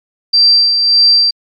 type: tone with tremolo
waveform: sine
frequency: 4700 Hz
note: D8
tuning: 1 cent sharp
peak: -4 dBFS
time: 0.33-1.31 s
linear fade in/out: 10 ms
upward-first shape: sine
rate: 1.7 Hz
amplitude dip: 45%
effects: MP3 64 kbps